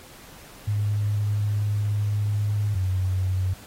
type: tone pair in turn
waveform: sine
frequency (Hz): 103.83 / 93.33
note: G#2 / F#2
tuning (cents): 0 / +15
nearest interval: major second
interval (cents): 185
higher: first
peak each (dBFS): -21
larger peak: neither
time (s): 0.67-2.75 / 2.75-3.54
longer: first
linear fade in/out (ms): 10
effects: pink hiss -47 dBFS RMS until 3.66 s + AAC 48 kbps